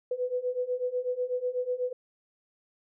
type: beating tone pair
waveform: sine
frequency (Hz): 493.9 / 502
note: B4 / B4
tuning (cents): 0 / +28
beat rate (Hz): 8.1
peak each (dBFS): -32 / -30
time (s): 0.11-1.93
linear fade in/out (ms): 5
effects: none